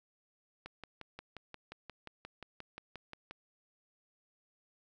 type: click train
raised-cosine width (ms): 0.3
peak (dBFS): -29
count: 16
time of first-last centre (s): 0.66-3.31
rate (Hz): 5.66
effects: none